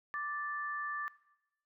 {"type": "tone pair together", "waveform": "sine", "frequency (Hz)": [1174.7, 1760.1], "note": ["D6", "A6"], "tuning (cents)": [0, 0], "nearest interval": "perfect fifth", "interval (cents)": 700, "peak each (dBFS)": [-38, -38], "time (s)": [0.14, 1.08], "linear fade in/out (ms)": 0, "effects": ["noise-tail reverb RT60 0.9 s tail -19 dB re dry"]}